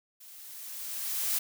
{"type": "noise with level ramp", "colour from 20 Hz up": "blue", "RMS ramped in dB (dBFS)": [-51, -28], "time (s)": [0.2, 1.39], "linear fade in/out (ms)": 10, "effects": []}